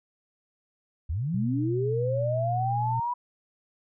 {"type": "linear sweep", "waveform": "sine", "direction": "up", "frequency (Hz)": [66.6, 987], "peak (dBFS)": -26, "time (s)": [1.09, 3.14], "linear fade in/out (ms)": 10}
{"type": "tone with pitch glide", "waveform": "sine", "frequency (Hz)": [123.47, 119.68], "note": ["B2", "A#2"], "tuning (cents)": [0, 46], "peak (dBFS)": -27, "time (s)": [1.34, 3], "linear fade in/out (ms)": 5, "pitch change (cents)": -54, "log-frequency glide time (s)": [1.84, 2.62]}
{"effects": []}